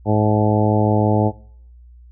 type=harmonic tone with a mistuned harmonic; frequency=106 Hz; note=G#2; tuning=36 cents sharp; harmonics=1 / 2 / 3 / 4 / 5 / 6 / 7 / 8; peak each=-17 / -20 / -22 / -23 / -24 / -25 / -25 / -26 dBFS; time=0.05-1.32 s; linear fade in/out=50 ms; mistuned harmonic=8; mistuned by=+30 cents; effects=noise-tail reverb RT60 0.7 s tail -24 dB re dry + added 60 Hz sine -41 dBFS peak until 2.11 s